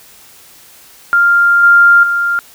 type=tone with level steps; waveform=sine; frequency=1396.9 Hz; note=F6; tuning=in tune; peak=-6 / -3 / -11 dBFS; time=1.13-2.39 s; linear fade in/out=0 ms; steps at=1.63 / 2.03 s; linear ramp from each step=5 ms; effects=white hiss -41 dBFS RMS until 2.54 s